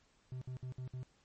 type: tone bursts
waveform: triangle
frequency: 127.8 Hz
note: C3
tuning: 40 cents flat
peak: -38 dBFS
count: 5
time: 0.32-1.031 s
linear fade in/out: 0 ms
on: 95 ms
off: 59 ms
effects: pink hiss -71 dBFS RMS until 1.24 s + MP3 32 kbps